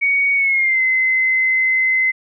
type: tone with pitch glide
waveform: sine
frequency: 2239 to 2053 Hz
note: C#7 to C7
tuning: +17 to -33 cents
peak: -13 dBFS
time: 0.01-2.12 s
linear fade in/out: 20 ms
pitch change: -150 cents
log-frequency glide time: 0.35-0.82 s
effects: none